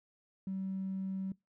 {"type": "tone with tanh clipping", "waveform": "triangle", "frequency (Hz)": 191.2, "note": "G3", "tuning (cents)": -43, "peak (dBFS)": -34, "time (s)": [0.47, 1.32], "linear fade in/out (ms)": 2, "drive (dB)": 1, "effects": ["noise-tail reverb RT60 0.2 s tail -23 dB re dry"]}